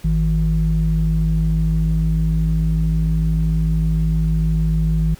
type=tone pair together; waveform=sine; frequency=53.39 / 160 Hz; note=G#1 / D#3; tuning=+49 / +49 cents; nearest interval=octave + perfect fifth; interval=1900 cents; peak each=-16 dBFS; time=0.04-5.15 s; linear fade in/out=10 ms; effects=tanh soft clip ceiling -9 dBFS + pink hiss -46 dBFS RMS until 5.19 s